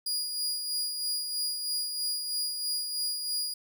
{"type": "tone with tremolo", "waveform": "sawtooth", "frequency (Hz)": 4874, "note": "D#8", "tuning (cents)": -37, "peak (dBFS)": -25, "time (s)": [0.06, 3.54], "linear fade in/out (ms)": 5, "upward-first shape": "sine", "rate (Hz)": 3.1, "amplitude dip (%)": 45, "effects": []}